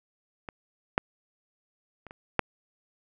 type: clicks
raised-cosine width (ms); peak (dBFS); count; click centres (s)
0.5; -22 / -7 / -29 / -28 / -6; 5; 0.488 / 0.979 / 2.067 / 2.109 / 2.393
effects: none